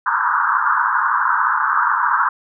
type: band-pass noise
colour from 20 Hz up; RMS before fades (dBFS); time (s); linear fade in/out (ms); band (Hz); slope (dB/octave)
pink; -17; 0.06-2.29; 5; 910 to 1600; 96
effects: none